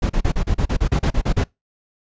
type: noise bursts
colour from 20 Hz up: brown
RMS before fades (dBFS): -17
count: 13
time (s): 0.02-1.441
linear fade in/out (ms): 10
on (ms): 77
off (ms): 35
effects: noise-tail reverb RT60 0.2 s tail -25 dB re dry + resampled to 16000 Hz